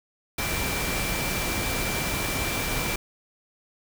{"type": "tone in noise", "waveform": "sine", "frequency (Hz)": 2349, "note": "D7", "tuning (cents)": 0, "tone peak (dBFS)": -33, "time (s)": [0.38, 2.96], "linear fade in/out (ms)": 5, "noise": "pink", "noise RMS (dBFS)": -28, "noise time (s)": [0.38, 2.96], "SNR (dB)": -8, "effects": []}